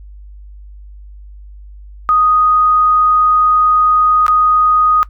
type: tone with dropouts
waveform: sine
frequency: 1244.5 Hz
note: D#6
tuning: in tune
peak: -8 dBFS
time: 2.09-5.03 s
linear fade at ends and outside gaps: 0 ms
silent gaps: 4.265-4.281 s
effects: noise-tail reverb RT60 0.1 s tail -18 dB re dry + added 50 Hz sine -32 dBFS peak until 5.09 s